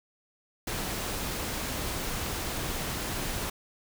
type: noise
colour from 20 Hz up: pink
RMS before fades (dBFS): -33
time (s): 0.67-3.5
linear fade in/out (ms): 5
effects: none